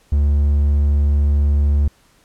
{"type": "tone", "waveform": "triangle", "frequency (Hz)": 72.2, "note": "D2", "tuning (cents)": -29, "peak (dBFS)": -10, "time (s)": [0.12, 1.88], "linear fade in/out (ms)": 5, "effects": ["pink hiss -55 dBFS RMS until 2.24 s", "low-pass 12000 Hz 12 dB/octave"]}